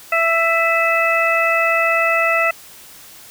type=harmonic tone with a mistuned harmonic; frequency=664 Hz; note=E5; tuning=12 cents sharp; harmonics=1 / 2 / 3 / 4; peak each=-19 / -19 / -19 / -19 dBFS; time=0.12-2.51 s; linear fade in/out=5 ms; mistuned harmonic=4; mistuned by=-30 cents; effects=white hiss -41 dBFS RMS until 3.3 s